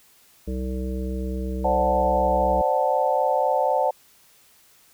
harmonic tone, 64 Hz, C2, 38 cents flat, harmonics 1 / 3 / 5 / 7 / 9, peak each -27 / -31 / -35 / -35 / -41 dBFS, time 0.47-2.62 s, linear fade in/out 10 ms
sine chord, D dominant seventh, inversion third, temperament equal, 523.3 / 587.3 / 740 / 880 Hz, C5 / D5 / F#5 / A5, 0 / 0 / 0 / 0 cents, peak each -24 dBFS, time 1.64-3.91 s, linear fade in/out 10 ms
effects white hiss -56 dBFS RMS until 4.93 s

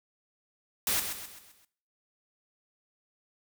white noise with echo, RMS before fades -28 dBFS, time 0.87-1 s, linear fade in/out 2 ms, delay 130 ms, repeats 5, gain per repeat -7 dB, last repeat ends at 1.65 s, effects noise-tail reverb RT60 0.5 s tail -18 dB re dry

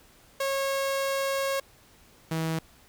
sawtooth tone pair in turn, 546 / 161.44 Hz, C#5 / E3, -26 / -36 cents, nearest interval octave + major sixth, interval 2110 cents, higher first, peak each -22 / -23 dBFS, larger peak first, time 0.4-1.6 / 2.31-2.59 s, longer first, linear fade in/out 5 ms, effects pink hiss -57 dBFS RMS until 2.88 s

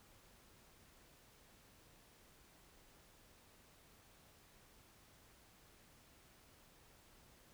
silence, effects pink hiss -66 dBFS RMS until 7.53 s

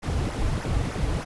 brown noise with flanger, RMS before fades -26 dBFS, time 0.02-1.25 s, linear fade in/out 20 ms, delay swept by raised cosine 0.23 to 5.63 ms, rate 3.3 Hz, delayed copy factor -0.75, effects resampled to 24000 Hz

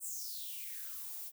violet noise with high-pass filter sweep, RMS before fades -43 dBFS, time 0-1.32 s, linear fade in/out 50 ms, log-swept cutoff 8700 to 550 Hz, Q 6.3, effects none

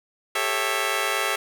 10% pulse chord, A dominant seventh, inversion third, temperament just, 396 / 440 / 550 / 660 Hz, G4 / A4 / C#5 / E5, +18 / 0 / -14 / +2 cents, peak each -21 dBFS, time 0.35-1.36 s, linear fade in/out 5 ms, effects none

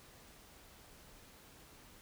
silence, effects pink hiss -59 dBFS RMS until 2.01 s

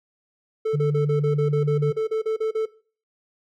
triangle tone bursts, 440 Hz, A4, in tune, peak -18 dBFS, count 14, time 0.65-2.658 s, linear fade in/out 10 ms, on 110 ms, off 36 ms
sine tone, 146.83 Hz, D3, in tune, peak -20 dBFS, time 0.73-1.92 s, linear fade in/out 20 ms
effects noise-tail reverb RT60 0.4 s tail -18 dB re dry

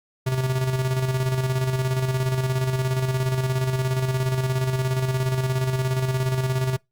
square tone with tremolo, 130 Hz, C3, 11 cents flat, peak -20 dBFS, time 0.26-6.77 s, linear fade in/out 10 ms, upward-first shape square, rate 17 Hz, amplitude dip 45%, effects noise-tail reverb RT60 0.2 s tail -26 dB re dry + Opus 48 kbps

